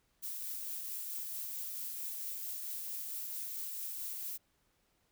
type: noise with tremolo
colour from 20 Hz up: violet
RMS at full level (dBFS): -40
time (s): 0.22-4.38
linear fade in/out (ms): 20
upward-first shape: triangle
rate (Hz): 4.5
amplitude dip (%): 25
effects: pink hiss -75 dBFS RMS until 5.11 s